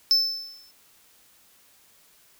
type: tone with exponential decay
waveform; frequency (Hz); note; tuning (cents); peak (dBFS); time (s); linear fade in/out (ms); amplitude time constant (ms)
triangle; 5274; E8; 0; -13; 0.11-0.71; 0; 130
effects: white hiss -58 dBFS RMS until 2.39 s